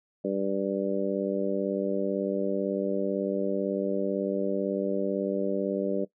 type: harmonic tone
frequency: 98 Hz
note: G2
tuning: in tune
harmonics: 2 / 3 / 4 / 5 / 6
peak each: -32 / -32 / -32 / -32 / -32 dBFS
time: 0.24-6.05 s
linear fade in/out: 10 ms
effects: noise-tail reverb RT60 0.1 s tail -18 dB re dry